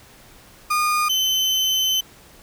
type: tone pair in turn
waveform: 35% pulse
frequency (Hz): 1221 / 3058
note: D#6 / G7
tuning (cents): -33 / -44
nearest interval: octave + major third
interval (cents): 1589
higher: second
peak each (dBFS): -16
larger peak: neither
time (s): 0.7-1.09 / 1.09-2.01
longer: second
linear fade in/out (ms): 10
effects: pink hiss -48 dBFS RMS until 2.42 s